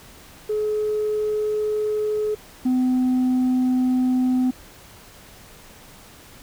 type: tone pair in turn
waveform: sine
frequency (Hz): 425.3 / 254.1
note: G#4 / B3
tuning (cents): +41 / +49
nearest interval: major sixth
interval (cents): 892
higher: first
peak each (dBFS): -19 / -14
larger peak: second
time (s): 0.49-2.35 / 2.65-4.51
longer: neither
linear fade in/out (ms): 10
effects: tanh soft clip ceiling -16 dBFS + pink hiss -46 dBFS RMS until 6.42 s

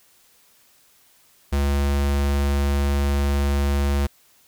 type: tone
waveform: square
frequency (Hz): 70.5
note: C#2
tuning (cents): +30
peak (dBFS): -19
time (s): 1.52-4.07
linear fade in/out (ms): 10
effects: white hiss -57 dBFS RMS until 4.47 s

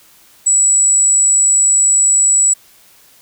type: tone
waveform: sine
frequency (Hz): 7850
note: B8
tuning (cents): -11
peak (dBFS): -8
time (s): 0.46-2.54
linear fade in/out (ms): 10
effects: white hiss -47 dBFS RMS until 3.21 s

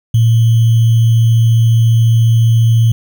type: tone with sample-and-hold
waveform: sine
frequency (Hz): 114.3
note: A#2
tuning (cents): -34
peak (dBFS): -6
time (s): 0.14-2.92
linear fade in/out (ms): 5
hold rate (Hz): 3150
effects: none

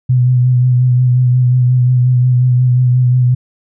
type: tone with vibrato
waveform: sine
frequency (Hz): 125.3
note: B2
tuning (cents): +25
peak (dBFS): -7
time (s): 0.09-3.35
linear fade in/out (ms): 10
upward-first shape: sine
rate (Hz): 5.6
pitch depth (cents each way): 28
effects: none

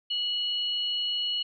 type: tone pair together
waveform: sine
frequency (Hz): 2932 / 4293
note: F#7 / C8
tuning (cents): -16 / +44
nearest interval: perfect fifth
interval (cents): 660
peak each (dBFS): -27 / -34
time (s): 0.1-1.43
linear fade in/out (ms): 10
effects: none

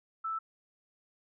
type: tone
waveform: sine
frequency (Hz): 1318.5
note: E6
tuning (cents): 0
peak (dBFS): -32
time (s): 0.24-0.39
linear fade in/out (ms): 10
effects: none

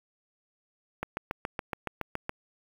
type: click train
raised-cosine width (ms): 0.5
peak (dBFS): -16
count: 10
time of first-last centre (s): 1.03-2.294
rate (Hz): 7.12
effects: 7-bit

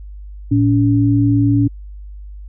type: tone pair together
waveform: sine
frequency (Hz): 112.8 / 284.2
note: A2 / C#4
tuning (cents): +44 / +43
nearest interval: octave + major third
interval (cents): 1599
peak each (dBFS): -13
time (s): 0.51-1.68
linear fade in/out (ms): 10
effects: added 50 Hz sine -30 dBFS peak until 2.48 s

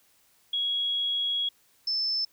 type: tone pair in turn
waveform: sine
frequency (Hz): 3322 / 5273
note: G#7 / E8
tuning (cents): 0 / 0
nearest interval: minor sixth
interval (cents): 800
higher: second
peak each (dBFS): -25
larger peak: neither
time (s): 0.53-1.49 / 1.87-2.25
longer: first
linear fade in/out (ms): 5
effects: white hiss -64 dBFS RMS until 2.32 s

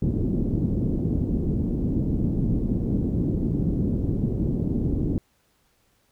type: low-pass noise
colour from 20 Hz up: white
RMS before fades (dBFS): -24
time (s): 0.02-5.18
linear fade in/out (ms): 2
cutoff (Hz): 290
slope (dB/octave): 24
effects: pink hiss -66 dBFS RMS until 6.11 s

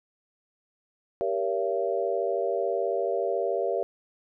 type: chord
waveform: sine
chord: G diminished seventh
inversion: none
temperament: just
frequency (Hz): 392 / 470.4 / 564.5 / 677.4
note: G4 / Bb4 / Db5 / Fb5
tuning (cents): 0 / +16 / +31 / +47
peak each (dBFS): -30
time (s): 1.21-3.83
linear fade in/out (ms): 0
effects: none

